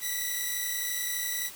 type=tone pair together; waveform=5% pulse; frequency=1943.8 / 1975.5 Hz; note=B6 / B6; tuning=-28 / 0 cents; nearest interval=unison; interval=28 cents; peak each=-22 dBFS; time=0-1.51 s; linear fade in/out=50 ms; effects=white hiss -46 dBFS RMS until 1.55 s